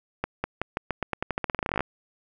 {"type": "accelerating click train", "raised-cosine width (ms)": 0.5, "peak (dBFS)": -11, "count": 23, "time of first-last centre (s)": [0.24, 1.807], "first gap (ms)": 200, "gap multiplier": 0.88, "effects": []}